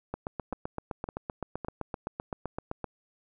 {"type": "two click trains", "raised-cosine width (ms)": 1, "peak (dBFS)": [-19, -22], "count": [22, 3], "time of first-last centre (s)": [[0.14, 2.843], [0.53, 1.647]], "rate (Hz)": [7.77, 1.79], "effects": []}